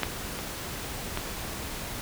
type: clicks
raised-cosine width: 0.3 ms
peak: -8 / -21 / -14 dBFS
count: 3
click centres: 0.033 / 0.389 / 1.174 s
effects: pink hiss -36 dBFS RMS until 2.01 s